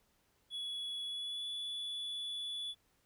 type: tone with pitch glide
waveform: triangle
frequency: 3383 to 3434 Hz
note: G#7 to A7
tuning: +31 to -43 cents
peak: -37 dBFS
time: 0.5-2.75 s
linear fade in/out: 50 ms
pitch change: +26 cents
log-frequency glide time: 1.05-1.46 s
effects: pink hiss -74 dBFS RMS until 3.05 s